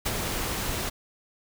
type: noise with ADSR envelope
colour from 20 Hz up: pink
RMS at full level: -25 dBFS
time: 0.05-0.9 s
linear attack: 15 ms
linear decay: 36 ms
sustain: -5 dB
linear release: 15 ms
effects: none